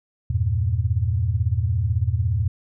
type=chord; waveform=sine; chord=E diminished; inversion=none; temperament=equal with one note detuned; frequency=82.41 / 98.62 / 116.54 Hz; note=E2 / G2 / Bb2; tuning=0 / +11 / 0 cents; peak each=-23 dBFS; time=0.3-2.48 s; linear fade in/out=5 ms; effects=none